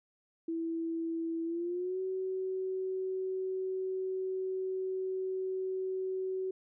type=tone with pitch glide; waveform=sine; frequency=329.6 to 376.4 Hz; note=E4 to F#4; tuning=0 to +30 cents; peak=-32 dBFS; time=0.48-6.51 s; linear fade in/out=5 ms; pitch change=+230 cents; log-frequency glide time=1.44-2 s; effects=none